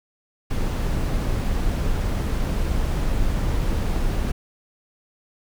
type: noise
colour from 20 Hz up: brown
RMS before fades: -22 dBFS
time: 0.5-4.32 s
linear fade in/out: 10 ms
effects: none